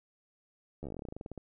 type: slowing click train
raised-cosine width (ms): 2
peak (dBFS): -28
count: 19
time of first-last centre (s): 0.83-1.377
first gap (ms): 12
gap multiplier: 1.1
effects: none